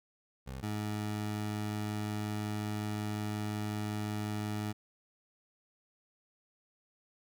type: tone pair in turn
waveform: 20% pulse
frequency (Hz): 66 / 105.51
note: C2 / G#2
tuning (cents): +16 / +28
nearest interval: minor sixth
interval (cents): 812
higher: second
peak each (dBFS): -35 / -29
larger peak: second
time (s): 0.46-0.62 / 0.62-4.73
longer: second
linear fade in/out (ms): 20
effects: none